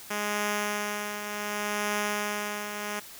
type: tone with tremolo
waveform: 5% pulse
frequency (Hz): 207.7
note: G#3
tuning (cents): 0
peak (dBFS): -15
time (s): 0.1-3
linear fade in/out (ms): 10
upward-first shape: triangle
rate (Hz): 0.67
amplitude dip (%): 60
effects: white hiss -46 dBFS RMS until 3.19 s